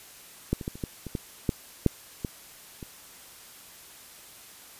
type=clicks; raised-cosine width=3 ms; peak=-11 / -23 / -17 / -28 / -17 / -23 / -16 / -10 / -6 / -16 / -25 dBFS; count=11; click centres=0.53 / 0.612 / 0.679 / 0.755 / 0.838 / 1.067 / 1.152 / 1.492 / 1.863 / 2.248 / 2.828 s; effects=white hiss -49 dBFS RMS until 4.79 s + resampled to 32000 Hz